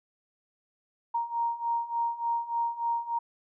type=beating tone pair; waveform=sine; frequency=932.3 / 935.7 Hz; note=A#5 / A#5; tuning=0 / +6 cents; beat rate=3.4 Hz; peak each=-32 / -29 dBFS; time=1.14-3.19 s; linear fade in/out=10 ms; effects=none